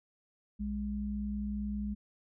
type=tone pair together; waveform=sine; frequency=61.33 / 206.3 Hz; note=B1 / G#3; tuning=-11 / -11 cents; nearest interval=octave + major sixth; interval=2100 cents; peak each=-38 / -34 dBFS; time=0.59-1.95 s; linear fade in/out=20 ms; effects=none